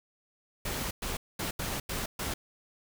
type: noise bursts at uneven times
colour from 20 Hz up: pink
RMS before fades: -34 dBFS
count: 6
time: 0.65-0.91 / 1.02-1.17 / 1.39-1.51 / 1.59-1.8 / 1.89-2.06 / 2.19-2.34 s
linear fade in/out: 5 ms
effects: none